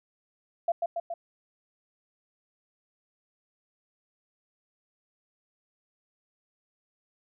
sine tone with echo, 680 Hz, F5, 46 cents flat, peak -22 dBFS, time 0.68-0.72 s, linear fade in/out 5 ms, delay 140 ms, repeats 3, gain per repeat -3 dB, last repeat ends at 1.14 s, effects none

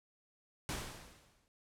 pink noise with exponential decay, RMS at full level -37 dBFS, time 0.69-1.48 s, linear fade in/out 0 ms, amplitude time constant 170 ms, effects low-pass 11000 Hz 12 dB/octave

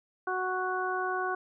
harmonic tone, 370 Hz, F#4, in tune, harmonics 1 / 2 / 3 / 4, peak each -34 / -34 / -34 / -34 dBFS, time 0.27-1.35 s, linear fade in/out 5 ms, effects none

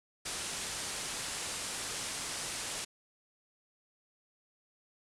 white low-pass noise, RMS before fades -39 dBFS, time 0.25-2.85 s, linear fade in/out 10 ms, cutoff 10000 Hz, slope 48 dB/octave, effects none

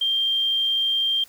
sine tone, 3178 Hz, G7, 23 cents sharp, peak -19 dBFS, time 0.01-1.24 s, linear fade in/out 5 ms, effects white hiss -51 dBFS RMS until 1.28 s

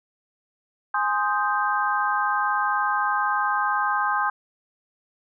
sine chord, Ab major seventh, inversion none, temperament equal, 830.6 / 1046.5 / 1244.5 / 1568 Hz, Ab5 / C6 / Eb6 / G6, 0 / 0 / 0 / 0 cents, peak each -26 dBFS, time 0.94-4.3 s, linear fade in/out 5 ms, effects none

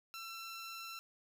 15% pulse tone, 1346 Hz, E6, 36 cents sharp, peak -38 dBFS, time 0.14-0.99 s, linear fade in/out 0 ms, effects none

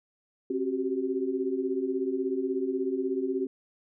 sine tone cluster, 267.5 / 372 / 388.4 Hz, C4 / F#4 / G4, +38 / +9 / -16 cents, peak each -31 dBFS, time 0.5-3.47 s, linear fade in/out 5 ms, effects none

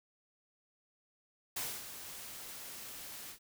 white noise with ADSR envelope, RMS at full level -37 dBFS, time 1.56-3.39 s, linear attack 8 ms, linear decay 250 ms, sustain -10 dB, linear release 90 ms, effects none

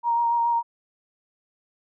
sine tone with vibrato, 938 Hz, A#5, 11 cents sharp, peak -19 dBFS, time 0.03-0.63 s, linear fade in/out 50 ms, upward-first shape sine, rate 7.1 Hz, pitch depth 16 cents each way, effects none

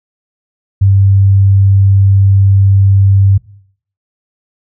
sine tone, 98 Hz, G2, in tune, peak -4 dBFS, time 0.81-3.38 s, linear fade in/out 10 ms, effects noise-tail reverb RT60 0.6 s tail -20 dB re dry

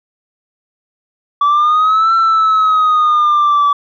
sine exponential two-way sweep, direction up then down, 1147 to 1347 to 1147 Hz, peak -6 dBFS, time 1.41-3.73 s, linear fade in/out 5 ms, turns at 2.14 s, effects tanh soft clip ceiling -7 dBFS

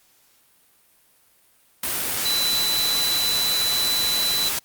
sine tone in noise, 3987 Hz, B7, 16 cents sharp, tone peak -21 dBFS, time 2.25-4.49 s, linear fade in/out 5 ms, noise white, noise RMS -25 dBFS, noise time 1.83-4.59 s, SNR +1 dB, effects white hiss -59 dBFS RMS until 4.64 s + Opus 48 kbps

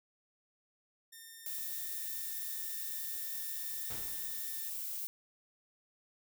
5% pulse tone with pitch glide, 1816 to 1804.5 Hz, A#6 to A6, -46 to +43 cents, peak -40 dBFS, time 1.12-4.7 s, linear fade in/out 10 ms, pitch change -11 cents, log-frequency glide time 1.88-2.86 s
violet noise, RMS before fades -40 dBFS, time 1.46-5.07 s, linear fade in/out 0 ms
pink noise with exponential decay, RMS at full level -46 dBFS, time 3.9-4.69 s, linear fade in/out 5 ms, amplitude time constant 170 ms
effects none

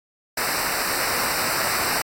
pink noise with comb filter, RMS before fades -24 dBFS, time 0.37-2.02 s, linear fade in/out 5 ms, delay 0.3 ms, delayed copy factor -0.9, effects AAC 64 kbps

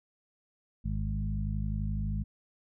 harmonic tone with a mistuned harmonic, 52.2 Hz, G#1, 10 cents sharp, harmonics 1 / 2 / 3 / 4, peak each -32 / -35 / -37 / -38 dBFS, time 0.84-2.24 s, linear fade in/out 20 ms, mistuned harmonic 1, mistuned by +40 cents, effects none

